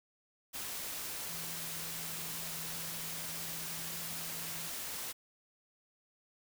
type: tone in noise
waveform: sine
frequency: 164.81 Hz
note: E3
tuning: in tune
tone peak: -51 dBFS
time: 1.29-4.69 s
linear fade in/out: 20 ms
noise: white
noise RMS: -41 dBFS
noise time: 0.53-5.13 s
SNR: -13 dB
effects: none